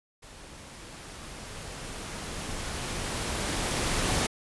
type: noise with level ramp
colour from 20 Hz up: pink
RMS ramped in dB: -48 to -26 dBFS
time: 0.22-4.27 s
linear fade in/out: 10 ms
effects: resampled to 24000 Hz